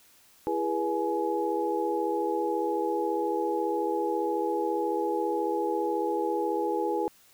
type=tone cluster; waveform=sine; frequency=333.3 / 411.5 / 485.9 / 842 Hz; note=E4 / G#4 / B4 / G#5; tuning=+19 / -16 / -28 / +24 cents; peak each=-31 dBFS; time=0.47-7.08 s; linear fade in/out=0 ms; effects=white hiss -59 dBFS RMS until 7.33 s